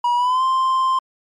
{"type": "tone with pitch glide", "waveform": "triangle", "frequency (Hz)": [965, 1046.3], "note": ["B5", "C6"], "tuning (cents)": [-40, 0], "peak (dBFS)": -13, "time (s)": [0.04, 0.99], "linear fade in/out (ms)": 5, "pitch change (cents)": 140, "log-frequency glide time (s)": [0.16, 0.43], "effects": ["MP3 48 kbps"]}